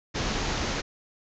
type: low-pass noise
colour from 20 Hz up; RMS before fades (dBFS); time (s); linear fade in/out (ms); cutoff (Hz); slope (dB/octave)
pink; -29; 0.14-0.82; 20; 6900; 96
effects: none